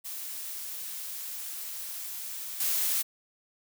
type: noise with level steps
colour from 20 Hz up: blue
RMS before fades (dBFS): -38 / -28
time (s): 0.04-3.03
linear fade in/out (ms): 20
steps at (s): 2.6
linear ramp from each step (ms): 5
effects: none